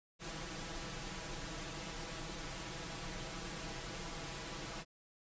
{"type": "noise with comb filter", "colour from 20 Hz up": "pink", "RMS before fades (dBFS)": -44, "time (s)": [0.19, 4.85], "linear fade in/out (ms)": 50, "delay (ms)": 6.1, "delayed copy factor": 0.75, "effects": ["resampled to 16000 Hz"]}